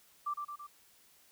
sine tone with echo, 1174.7 Hz, D6, in tune, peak -32 dBFS, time 0.26-0.34 s, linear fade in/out 10 ms, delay 110 ms, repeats 3, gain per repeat -4 dB, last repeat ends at 0.67 s, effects white hiss -64 dBFS RMS until 1.31 s

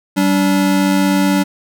square tone pair together, 192.22 / 288 Hz, G3 / D4, -34 / -34 cents, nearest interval perfect fifth, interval 700 cents, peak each -15 dBFS, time 0.16-1.44 s, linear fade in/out 20 ms, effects none

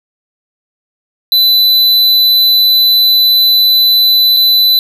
square tone with dropouts, 4001 Hz, B7, 22 cents sharp, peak -6 dBFS, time 1.32-4.79 s, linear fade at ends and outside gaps 1 ms, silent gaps 4.365-4.369 s, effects none

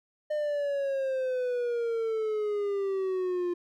triangle exponential sweep, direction down, 607 to 349.2 Hz, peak -25 dBFS, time 0.3-3.54 s, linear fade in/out 10 ms, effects none

